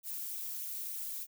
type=noise with flanger; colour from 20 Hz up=violet; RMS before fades=-40 dBFS; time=0.03-1.27 s; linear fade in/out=50 ms; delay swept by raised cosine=0.32 to 2.22 ms; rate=3.3 Hz; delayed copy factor=+0.5; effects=none